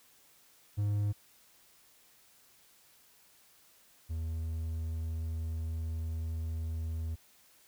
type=tone pair in turn; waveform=triangle; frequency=103 / 80.85 Hz; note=G#2 / E2; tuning=-14 / -33 cents; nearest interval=major third; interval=419 cents; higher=first; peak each=-26 / -31 dBFS; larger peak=first; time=0.77-1.13 / 4.09-7.16 s; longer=second; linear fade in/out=20 ms; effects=white hiss -63 dBFS RMS until 7.67 s